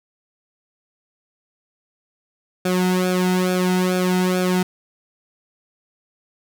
sawtooth tone with flanger, 182.8 Hz, F#3, 21 cents flat, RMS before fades -19 dBFS, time 2.65-4.63 s, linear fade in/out 5 ms, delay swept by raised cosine 1 to 1.77 ms, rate 2.3 Hz, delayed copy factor -0.85, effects none

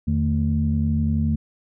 sine tone cluster, 82.2 / 151.2 / 223 Hz, E2 / D#3 / A3, -4 / -49 / +23 cents, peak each -21 / -24 / -22 dBFS, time 0.07-1.36 s, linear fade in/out 10 ms, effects tanh soft clip ceiling -9 dBFS

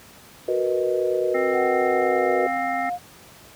sine chord, B major seventh, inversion second, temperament equal with one note detuned, 370 / 464.3 / 493.9 / 622.3 Hz, F#4 / A#4 / B4 / D#5, 0 / -7 / 0 / 0 cents, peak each -24 / -27 / -24 / -27 dBFS, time 0.48-2.47 s, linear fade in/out 5 ms
harmonic tone, 263.9 Hz, C4, 15 cents sharp, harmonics 1 / 3 / 5 / 7 / 8, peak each -32 / -32 / -32 / -32 / -32 dBFS, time 1.34-2.9 s, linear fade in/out 10 ms
sine tone with pitch glide, 750 to 710 Hz, F#5 to F5, +23 to +28 cents, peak -24 dBFS, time 1.52-2.99 s, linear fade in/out 50 ms, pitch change -95 cents, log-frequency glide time 1.82-2.35 s
effects pink hiss -47 dBFS RMS until 3.55 s + high-pass 80 Hz 12 dB/octave

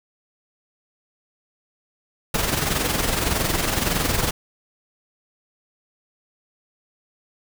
pink noise with amplitude modulation, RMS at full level -20 dBFS, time 2.34-4.31 s, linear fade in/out 5 ms, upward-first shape sine, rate 21.7 Hz, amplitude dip 55%, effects none

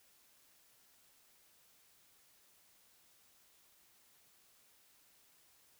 silence, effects white hiss -68 dBFS RMS until 5.79 s

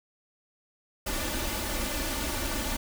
pink noise with comb filter, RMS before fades -31 dBFS, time 1.06-2.77 s, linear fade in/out 10 ms, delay 3.4 ms, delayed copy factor +0.75, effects none

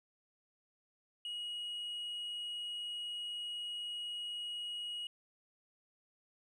sine tone, 2898 Hz, F#7, 37 cents flat, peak -36 dBFS, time 1.25-5.07 s, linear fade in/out 2 ms, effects tanh soft clip ceiling -38 dBFS + 13-bit

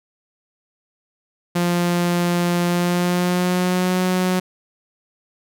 sawtooth tone with pitch glide, 174.61 to 183.5 Hz, F3 to F#3, 0 to -14 cents, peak -13 dBFS, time 1.55-4.4 s, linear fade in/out 10 ms, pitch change +86 cents, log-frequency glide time 2.67-4 s, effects none

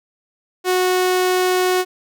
sawtooth tone, 366.9 Hz, F#4, 15 cents flat, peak -11 dBFS, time 0.64-1.85 s, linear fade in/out 50 ms, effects none

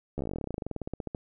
slowing click train, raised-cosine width 2 ms, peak -20 dBFS, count 28, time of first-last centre 0.18-1.148 s, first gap 13 ms, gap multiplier 1.07, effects none

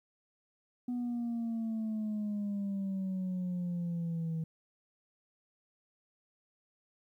sine exponential sweep, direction down, 246.9 to 160.5 Hz, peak -30 dBFS, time 0.88-4.44 s, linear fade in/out 5 ms, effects tanh soft clip ceiling -31 dBFS + 12-bit

